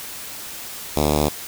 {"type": "tone with notch filter", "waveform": "5% pulse", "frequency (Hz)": 74.6, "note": "D2", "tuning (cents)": 28, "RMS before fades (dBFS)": -19, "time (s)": [0.96, 1.29], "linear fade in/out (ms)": 10, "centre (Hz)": 1800, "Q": 0.79, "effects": ["white hiss -34 dBFS RMS until 1.47 s"]}